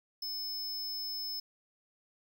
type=tone; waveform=square; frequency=5220 Hz; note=E8; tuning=18 cents flat; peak=-36 dBFS; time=0.22-1.4 s; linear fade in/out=5 ms; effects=none